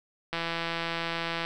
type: click train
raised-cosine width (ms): 0.3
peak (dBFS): -15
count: 188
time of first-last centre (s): 0.33-1.45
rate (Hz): 167
effects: none